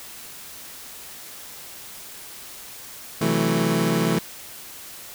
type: chord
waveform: 25% pulse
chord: F# half-diminished seventh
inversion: second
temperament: equal with one note detuned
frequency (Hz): 130.81 / 165.29 / 185 / 220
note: C3 / E3 / F#3 / A3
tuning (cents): 0 / +5 / 0 / 0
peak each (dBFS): -25 / -19 / -24 / -20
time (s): 3.21-4.19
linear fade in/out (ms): 5
effects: white hiss -40 dBFS RMS until 5.14 s